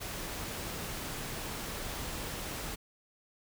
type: noise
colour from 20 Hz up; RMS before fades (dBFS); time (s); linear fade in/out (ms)
pink; -39; 0-2.76; 20
effects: none